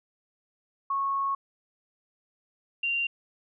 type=tone pair in turn; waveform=sine; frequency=1100 / 2772 Hz; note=C#6 / F7; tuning=-14 / -14 cents; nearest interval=octave + major third; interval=1600 cents; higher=second; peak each=-25 dBFS; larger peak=neither; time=0.9-1.35 / 2.83-3.07 s; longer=first; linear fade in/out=5 ms; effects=none